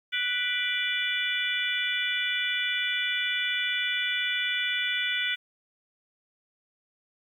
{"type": "harmonic tone with a mistuned harmonic", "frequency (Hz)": 493.9, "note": "B4", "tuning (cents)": 0, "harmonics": [3, 4, 5, 6, 7], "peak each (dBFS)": [-32, -32, -32, -32, -32], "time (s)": [0.12, 5.36], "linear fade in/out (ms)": 20, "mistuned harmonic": 5, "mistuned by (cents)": -78, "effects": ["10-bit"]}